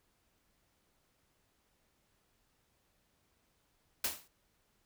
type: noise with exponential decay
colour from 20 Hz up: white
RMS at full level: -30 dBFS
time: 4.04-4.28 s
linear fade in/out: 5 ms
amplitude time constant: 52 ms
effects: pink hiss -75 dBFS RMS until 4.85 s